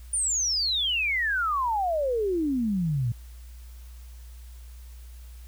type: exponential sweep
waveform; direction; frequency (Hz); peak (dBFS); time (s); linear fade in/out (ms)
sine; down; 9480 to 112.2; -23; 0.13-3.12; 5
effects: added 60 Hz sine -41 dBFS peak until 5.47 s + white hiss -57 dBFS RMS until 5.47 s